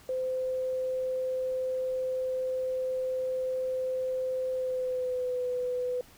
sine tone with pitch glide, 515 to 498 Hz, C5 to B4, -28 to +14 cents, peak -28 dBFS, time 0.09-6.01 s, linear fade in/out 2 ms, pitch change -58 cents, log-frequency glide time 4.52-5.47 s, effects pink hiss -56 dBFS RMS until 6.17 s

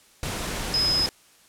sine tone in noise, 5080 Hz, D#8, 35 cents sharp, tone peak -20 dBFS, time 0.74-1.06 s, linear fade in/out 0 ms, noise pink, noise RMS -30 dBFS, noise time 0.23-1.09 s, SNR +7 dB, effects white hiss -56 dBFS RMS until 1.48 s + low-pass 11000 Hz 12 dB/octave

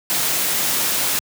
white noise, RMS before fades -20 dBFS, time 0.1-1.19 s, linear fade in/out 0 ms, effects high-pass 100 Hz 12 dB/octave

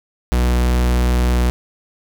45% pulse tone, 61.2 Hz, B1, 15 cents flat, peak -13 dBFS, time 0.32-1.5 s, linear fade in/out 0 ms, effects none

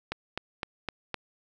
click train, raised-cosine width 0.3 ms, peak -15 dBFS, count 5, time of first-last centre 0.12-1.143 s, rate 3.91 Hz, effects none

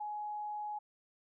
sine tone, 839 Hz, G#5, 17 cents sharp, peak -37 dBFS, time 0-0.79 s, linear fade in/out 10 ms, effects none

